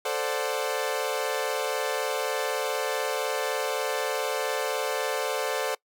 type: chord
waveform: sawtooth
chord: D dominant seventh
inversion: second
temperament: equal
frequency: 440 / 523.3 / 587.3 / 740 Hz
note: A4 / C5 / D5 / F#5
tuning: 0 / 0 / 0 / 0 cents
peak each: -27 / -27 / -29 / -31 dBFS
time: 0.05-5.75 s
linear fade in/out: 5 ms
effects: noise-tail reverb RT60 0.1 s tail -23 dB re dry